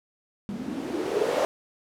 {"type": "noise with low-pass filter sweep", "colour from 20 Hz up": "violet", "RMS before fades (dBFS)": -28, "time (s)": [0.49, 1.45], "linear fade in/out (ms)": 0, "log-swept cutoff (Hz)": [200, 570], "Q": 5.7, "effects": []}